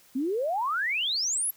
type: exponential sweep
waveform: sine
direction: up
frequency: 247.1 to 11840 Hz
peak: -25 dBFS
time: 0.15-1.51 s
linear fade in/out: 10 ms
effects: white hiss -58 dBFS RMS until 1.56 s